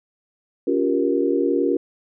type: chord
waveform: sine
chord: G half-diminished seventh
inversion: second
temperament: just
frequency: 282.2 / 352.8 / 392 / 470.4 Hz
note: Db4 / F4 / G4 / Bb4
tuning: +31 / +18 / 0 / +16 cents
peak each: -22 / -22 / -24 / -23 dBFS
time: 0.67-1.77 s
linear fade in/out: 5 ms
effects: none